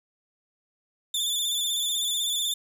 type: tone with vibrato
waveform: sawtooth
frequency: 3520 Hz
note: A7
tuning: in tune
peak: -22 dBFS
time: 1.14-2.54 s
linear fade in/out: 5 ms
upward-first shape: square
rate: 16 Hz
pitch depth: 36 cents each way
effects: 10-bit